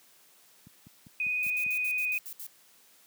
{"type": "click train", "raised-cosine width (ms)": 5, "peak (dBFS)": -34, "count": 6, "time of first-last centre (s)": [0.67, 1.664], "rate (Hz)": 5.03}
{"type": "tone with vibrato", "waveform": "sine", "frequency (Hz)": 2489, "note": "D#7", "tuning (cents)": 0, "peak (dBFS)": -27, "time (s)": [1.2, 2.18], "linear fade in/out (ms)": 2, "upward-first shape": "sine", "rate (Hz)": 19, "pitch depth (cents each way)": 15}
{"type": "noise bursts", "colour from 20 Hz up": "violet", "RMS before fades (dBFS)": -41, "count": 8, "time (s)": [1.43, 2.466], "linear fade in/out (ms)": 0, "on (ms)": 70, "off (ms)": 68}
{"effects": ["white hiss -60 dBFS RMS until 3.06 s", "high-pass 150 Hz 12 dB/octave"]}